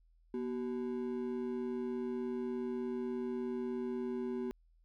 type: ring-modulated tone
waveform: triangle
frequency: 311.1 Hz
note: D#4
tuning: in tune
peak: -30 dBFS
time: 0.34-4.51 s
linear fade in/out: 0 ms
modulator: 68.3 Hz
effects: added 41 Hz sine -64 dBFS peak until 4.84 s